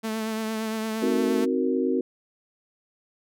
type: tone with vibrato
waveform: sawtooth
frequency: 220.2 Hz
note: A3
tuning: 2 cents sharp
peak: -23 dBFS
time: 0.03-1.46 s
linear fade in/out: 20 ms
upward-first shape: triangle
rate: 8.7 Hz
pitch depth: 29 cents each way
type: chord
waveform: sine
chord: C half-diminished seventh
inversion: none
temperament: equal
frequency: 261.6 / 311.1 / 370 / 466.2 Hz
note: C4 / Eb4 / Gb4 / Bb4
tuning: 0 / 0 / 0 / 0 cents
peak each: -25 / -31 / -26 / -28 dBFS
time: 1.02-2.01 s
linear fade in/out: 5 ms
effects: none